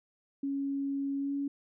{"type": "tone with pitch glide", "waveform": "sine", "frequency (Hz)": [277.2, 280.9], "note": ["C#4", "C#4"], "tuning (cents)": [0, 23], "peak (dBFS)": -30, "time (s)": [0.43, 1.48], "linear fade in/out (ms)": 5, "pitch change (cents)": 23, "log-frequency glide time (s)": [1.18, 1.34], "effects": []}